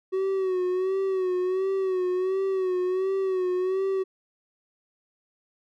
triangle tone with vibrato, 374.7 Hz, F#4, 22 cents sharp, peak -21 dBFS, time 0.12-4.04 s, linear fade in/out 20 ms, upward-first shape sine, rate 1.4 Hz, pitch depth 57 cents each way, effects none

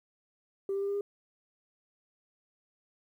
sine tone with pitch steps, 392 / 395.2 / 398.4 / 401.6 / 404.9 Hz, G4 / G4 / G4 / G4 / G#4, 0 / +14 / +28 / +42 / -44 cents, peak -28 dBFS, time 0.69-1.01 s, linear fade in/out 2 ms, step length 64 ms, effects tanh soft clip ceiling -26 dBFS + 11-bit

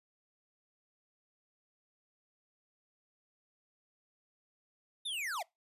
square linear sweep, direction down, 3729 to 590 Hz, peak -36 dBFS, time 5.05-5.43 s, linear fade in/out 10 ms, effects noise-tail reverb RT60 0.2 s tail -24 dB re dry + resampled to 32000 Hz

